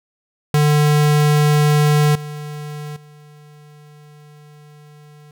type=tone with level steps; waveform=square; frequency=149 Hz; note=D3; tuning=25 cents sharp; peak=-12 / -28 / -42 dBFS; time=0.54-5.31 s; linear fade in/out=2 ms; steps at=2.15 / 2.96 s; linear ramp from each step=5 ms; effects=none